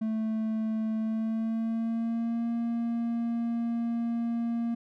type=tone with pitch glide; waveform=triangle; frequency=220 to 233.1 Hz; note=A3 to A#3; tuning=0 to 0 cents; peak=-25 dBFS; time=0.01-4.75 s; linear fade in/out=10 ms; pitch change=+100 cents; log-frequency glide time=0.98-2.49 s; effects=none